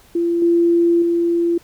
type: tone with level steps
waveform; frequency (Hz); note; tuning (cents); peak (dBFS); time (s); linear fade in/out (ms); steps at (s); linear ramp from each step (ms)
sine; 341.1; F4; -41; -15 / -11 / -14; 0.15-1.58; 5; 0.42 / 1.02; 2
effects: pink hiss -50 dBFS RMS until 1.63 s